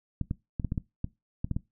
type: clicks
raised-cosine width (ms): 5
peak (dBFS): -17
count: 10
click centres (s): 0.213 / 0.311 / 0.598 / 0.647 / 0.721 / 0.778 / 1.044 / 1.445 / 1.513 / 1.565
effects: noise-tail reverb RT60 0.2 s tail -20 dB re dry